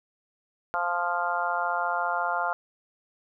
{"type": "harmonic tone", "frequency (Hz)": 174.6, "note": "F3", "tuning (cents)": 0, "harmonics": [3, 4, 5, 6, 7, 8], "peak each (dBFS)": [-37, -30, -31, -33, -34, -30], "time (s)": [0.74, 2.53], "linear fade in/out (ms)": 0, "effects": []}